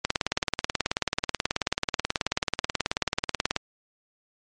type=click train; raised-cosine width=0.2 ms; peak=-6 dBFS; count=66; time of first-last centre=0.05-3.564 s; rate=18.5 Hz; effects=MP3 48 kbps